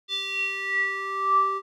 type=tone with band-pass filter sweep; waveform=square; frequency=390 Hz; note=G4; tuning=9 cents flat; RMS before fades=-26 dBFS; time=0.08-1.62 s; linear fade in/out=50 ms; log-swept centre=3700 to 930 Hz; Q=9.7; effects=none